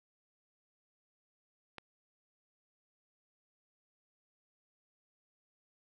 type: click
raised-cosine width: 0.3 ms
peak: -28 dBFS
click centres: 1.783 s
effects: none